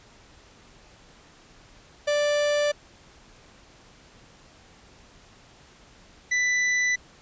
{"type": "tone pair in turn", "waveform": "45% pulse", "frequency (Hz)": [587.3, 1986.3], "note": ["D5", "B6"], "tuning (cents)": [0, 9], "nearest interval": "octave + major sixth", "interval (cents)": 2109, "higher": "second", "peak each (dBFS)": -21, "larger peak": "neither", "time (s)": [[2.07, 2.72], [6.31, 6.96]], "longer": "neither", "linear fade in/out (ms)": 10, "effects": ["pink hiss -53 dBFS RMS until 7.21 s", "resampled to 16000 Hz"]}